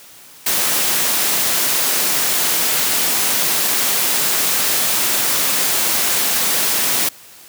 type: high-pass noise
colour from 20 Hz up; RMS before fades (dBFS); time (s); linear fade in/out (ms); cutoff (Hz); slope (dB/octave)
white; -17; 0.46-7.09; 5; 140; 12
effects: white hiss -42 dBFS RMS until 7.48 s + high-pass 80 Hz 12 dB/octave